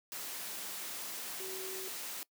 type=tone in noise; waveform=sine; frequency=378.6 Hz; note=F#4; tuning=40 cents sharp; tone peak=-43 dBFS; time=1.4-1.88 s; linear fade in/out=0 ms; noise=white; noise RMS=-42 dBFS; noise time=0.12-2.23 s; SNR=-4 dB; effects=noise-tail reverb RT60 0.1 s tail -23 dB re dry + high-pass 200 Hz 12 dB/octave